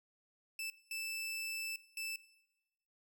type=tone bursts at uneven times; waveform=sawtooth; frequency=2640 Hz; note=E7; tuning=2 cents sharp; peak=-36 dBFS; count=3; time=0.59-0.7 / 0.91-1.76 / 1.97-2.16 s; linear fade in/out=2 ms; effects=noise-tail reverb RT60 1.0 s tail -18 dB re dry